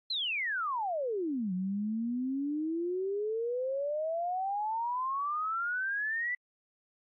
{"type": "exponential two-way sweep", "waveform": "sine", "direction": "down then up", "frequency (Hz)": [4223, 180, 1996], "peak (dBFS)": -30, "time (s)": [0.1, 6.35], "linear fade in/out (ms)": 5, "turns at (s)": 1.53, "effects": ["AAC 48 kbps"]}